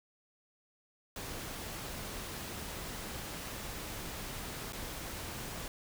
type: noise with dropouts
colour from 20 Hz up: pink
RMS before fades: -42 dBFS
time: 1.16-5.68 s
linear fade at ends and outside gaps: 2 ms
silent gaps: 4.724-4.731 s
effects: none